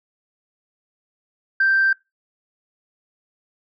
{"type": "tone", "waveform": "sine", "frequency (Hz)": 1568, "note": "G6", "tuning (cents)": 0, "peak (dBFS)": -13, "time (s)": [1.6, 1.93], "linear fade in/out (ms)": 5, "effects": ["noise-tail reverb RT60 0.2 s tail -21 dB re dry", "tanh soft clip ceiling -10 dBFS"]}